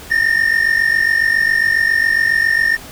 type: tone pair together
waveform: triangle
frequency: 1796 / 1843.3 Hz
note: A6 / A#6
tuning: +35 / -20 cents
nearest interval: unison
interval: 45 cents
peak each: -13 dBFS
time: 0.1-2.77 s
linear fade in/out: 20 ms
effects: pink hiss -35 dBFS RMS until 2.91 s